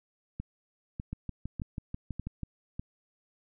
two click trains, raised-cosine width 5 ms, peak -23 / -23 dBFS, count 5 / 9, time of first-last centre 0.4-2.795 / 1.13-2.433 s, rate 1.67 / 6.14 Hz, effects none

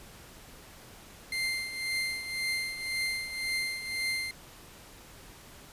30% pulse tone with tremolo, 2093 Hz, C7, in tune, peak -25 dBFS, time 1.32-4.31 s, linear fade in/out 2 ms, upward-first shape triangle, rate 1.9 Hz, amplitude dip 70%, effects pink hiss -51 dBFS RMS until 5.72 s + resampled to 32000 Hz

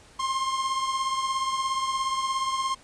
45% pulse beating tone pair, 1059 / 1076 Hz, C6 / C6, +21 / +48 cents, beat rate 17 Hz, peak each -26 / -33 dBFS, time 0.19-2.75 s, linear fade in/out 10 ms, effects pink hiss -53 dBFS RMS until 2.83 s + resampled to 22050 Hz

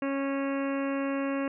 harmonic tone, 275.2 Hz, C#4, 12 cents flat, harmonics 1 / 2 / 3 / 4 / 5 / 6 / 7 / 8 / 9 / 10, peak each -29 / -33 / -46 / -39 / -45 / -43 / -46 / -47 / -48 / -46 dBFS, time 0.02-1.48 s, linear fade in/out 2 ms, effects none

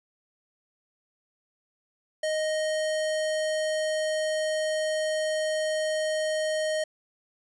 square tone, 622.3 Hz, D#5, in tune, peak -26 dBFS, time 2.23-6.84 s, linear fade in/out 5 ms, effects resampled to 24000 Hz

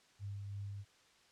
sine tone with tremolo, 100.3 Hz, G2, 40 cents sharp, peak -40 dBFS, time 0.19-0.85 s, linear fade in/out 50 ms, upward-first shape sine, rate 3 Hz, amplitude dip 25%, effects white hiss -67 dBFS RMS until 1.31 s + low-pass 6000 Hz 12 dB/octave

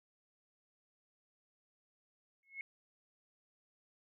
sine tone with exponential growth, 2179 Hz, C#7, 30 cents flat, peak -37 dBFS, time 2.43-2.61 s, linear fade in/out 1 ms, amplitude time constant 37 ms, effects none

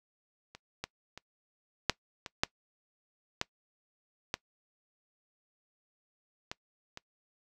clicks, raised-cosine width 0.2 ms, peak -29 / -18 / -27 / -6 / -22 / -8 / -12 / -13 / -20 / -25 dBFS, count 10, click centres 0.55 / 0.84 / 1.176 / 1.897 / 2.262 / 2.435 / 3.414 / 4.341 / 6.515 / 6.974 s, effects noise-tail reverb RT60 0.1 s tail -22 dB re dry

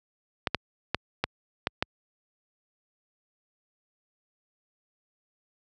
clicks, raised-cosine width 0.3 ms, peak -8 dBFS, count 6, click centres 0.472 / 0.547 / 0.946 / 1.24 / 1.671 / 1.825 s, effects high-pass 60 Hz 12 dB/octave

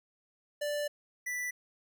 square tone pair in turn, 587.3 / 1975.4 Hz, D5 / B6, 0 / 0 cents, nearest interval octave + major sixth, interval 2100 cents, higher second, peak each -32 / -34 dBFS, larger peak first, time 0.61-0.88 / 1.26-1.51 s, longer first, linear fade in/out 10 ms, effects none

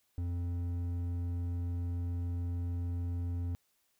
triangle tone with hard clipping, 87.31 Hz, F2, in tune, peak -34 dBFS, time 0.18-3.55 s, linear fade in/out 0 ms, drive 10 dB, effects white hiss -75 dBFS RMS until 3.99 s

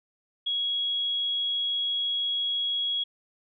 sine tone, 3322 Hz, G#7, in tune, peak -25 dBFS, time 0.46-3.04 s, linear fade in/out 10 ms, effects none

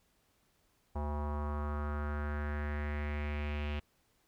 square tone with low-pass filter sweep, 73.9 Hz, D2, 11 cents sharp, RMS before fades -36 dBFS, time 0.95-3.8 s, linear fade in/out 10 ms, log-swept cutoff 900 to 2800 Hz, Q 3.6, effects pink hiss -73 dBFS RMS until 4.27 s

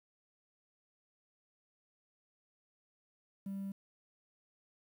triangle tone, 196 Hz, G3, in tune, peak -35 dBFS, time 3.46-3.72 s, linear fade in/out 5 ms, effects tanh soft clip ceiling -33 dBFS + 11-bit

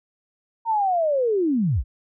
sine linear sweep, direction down, 931 to 39.4 Hz, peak -18 dBFS, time 0.65-1.84 s, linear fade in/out 50 ms, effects none

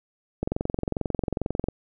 click train, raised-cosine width 2 ms, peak -12 dBFS, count 29, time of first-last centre 0.43-1.686 s, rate 22.3 Hz, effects none

